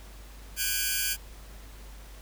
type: tone cluster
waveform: 5% pulse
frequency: 1510 / 1634 / 2273 / 2421 / 2694 Hz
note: F#6 / G#6 / C#7 / D#7 / E7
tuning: +35 / -29 / +43 / -48 / +37 cents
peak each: -20 / -21 / -29 / -22 / -29 dBFS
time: 0.56-1.17 s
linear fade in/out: 50 ms
effects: added 50 Hz sine -44 dBFS peak until 2.21 s + pink hiss -52 dBFS RMS until 2.21 s